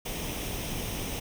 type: noise with comb filter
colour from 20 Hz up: pink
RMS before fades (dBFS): -34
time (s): 0.05-1.2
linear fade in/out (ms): 10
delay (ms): 0.34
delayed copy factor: +0.55
effects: none